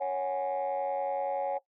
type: chord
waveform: sine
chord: C# suspended fourth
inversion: none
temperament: equal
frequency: 554.4 / 740 / 830.6 Hz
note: C#5 / F#5 / G#5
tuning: 0 / 0 / 0 cents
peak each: -30 / -33 / -32 dBFS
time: 0-1.59 s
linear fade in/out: 20 ms
effects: noise-tail reverb RT60 0.1 s tail -18 dB re dry + tanh soft clip ceiling -24 dBFS